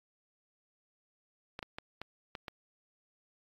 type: clicks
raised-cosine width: 0.3 ms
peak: -24 dBFS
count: 6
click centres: 1.591 / 1.628 / 1.785 / 2.016 / 2.352 / 2.482 s
effects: AAC 32 kbps